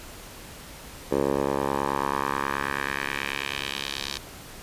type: tone with band-pass filter sweep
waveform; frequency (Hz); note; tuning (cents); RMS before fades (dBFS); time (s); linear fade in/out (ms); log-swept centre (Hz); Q
10% pulse; 69.3; C#2; 0; -28; 1.11-4.18; 10; 500 to 4400; 1.9
effects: pink hiss -43 dBFS RMS until 4.62 s + resampled to 32000 Hz